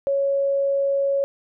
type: tone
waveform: sine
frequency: 554.4 Hz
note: C#5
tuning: in tune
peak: -18 dBFS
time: 0.07-1.24 s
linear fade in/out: 0 ms
effects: none